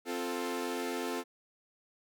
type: chord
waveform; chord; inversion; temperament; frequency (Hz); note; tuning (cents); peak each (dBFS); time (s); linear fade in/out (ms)
sawtooth; F major; second; equal; 261.6 / 349.2 / 440; C4 / F4 / A4; 0 / 0 / 0; -34; 0.05-1.24; 50
effects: none